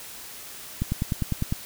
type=click train; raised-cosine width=5 ms; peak=-12 dBFS; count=8; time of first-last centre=0.82-1.524 s; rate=9.94 Hz; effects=white hiss -41 dBFS RMS until 1.65 s